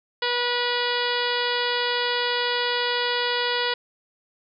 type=harmonic tone; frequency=486 Hz; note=B4; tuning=28 cents flat; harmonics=1 / 2 / 3 / 4 / 5 / 6 / 7 / 8 / 9 / 10; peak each=-28 / -29 / -30 / -30 / -36 / -31 / -31 / -34 / -34 / -35 dBFS; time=0.22-3.74 s; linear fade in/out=5 ms; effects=none